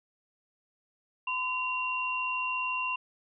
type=tone pair together; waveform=sine; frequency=1017.3 / 2757 Hz; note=C6 / F7; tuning=-49 / -23 cents; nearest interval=octave + perfect fourth; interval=1726 cents; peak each=-32 / -31 dBFS; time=1.27-2.96 s; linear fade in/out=5 ms; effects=none